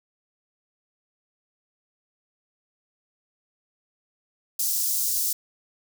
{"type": "high-pass noise", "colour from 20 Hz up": "white", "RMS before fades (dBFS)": -25, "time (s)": [4.59, 5.33], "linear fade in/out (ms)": 5, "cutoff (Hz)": 5100, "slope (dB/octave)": 24, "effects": []}